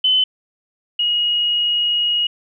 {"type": "tone pair in turn", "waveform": "sine", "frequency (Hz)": [3034, 2888], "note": ["F#7", "F#7"], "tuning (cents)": [43, -43], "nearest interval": "minor second", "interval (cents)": 86, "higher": "first", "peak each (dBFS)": [-12, -15], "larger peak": "first", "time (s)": [[0.04, 0.24], [0.99, 2.27]], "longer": "second", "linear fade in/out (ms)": 5, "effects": []}